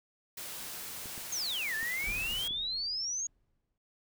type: noise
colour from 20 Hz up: white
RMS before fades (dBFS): -42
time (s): 0.37-2.48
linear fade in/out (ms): 5
type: clicks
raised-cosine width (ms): 3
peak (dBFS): -36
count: 7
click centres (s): 1.058 / 1.178 / 1.829 / 2.041 / 2.09 / 2.312 / 2.509
type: exponential two-way sweep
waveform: sine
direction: down then up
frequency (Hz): 6720 to 1721 to 6720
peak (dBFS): -32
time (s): 1.32-3.27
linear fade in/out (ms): 5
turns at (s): 1.75
type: noise with exponential decay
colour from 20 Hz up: brown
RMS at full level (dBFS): -41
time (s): 2.07-3.78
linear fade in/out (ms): 2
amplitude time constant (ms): 370
effects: none